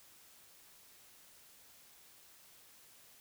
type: silence
effects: white hiss -61 dBFS RMS until 3.2 s